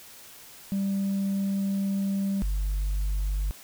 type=tone pair in turn; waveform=sine; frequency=196.4 / 49.22 Hz; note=G3 / G1; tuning=+4 / +8 cents; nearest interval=2 octaves; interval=2396 cents; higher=first; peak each=-22 dBFS; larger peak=neither; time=0.72-2.42 / 2.42-3.51 s; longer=first; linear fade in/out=0 ms; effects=tanh soft clip ceiling -23 dBFS + white hiss -48 dBFS RMS until 3.63 s